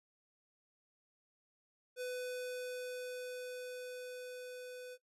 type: tone with level ramp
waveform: square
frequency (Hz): 500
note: B4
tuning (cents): +21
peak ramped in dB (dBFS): -39 to -47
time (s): 1.96-4.98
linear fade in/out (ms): 50
effects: noise-tail reverb RT60 0.1 s tail -19 dB re dry + resampled to 32000 Hz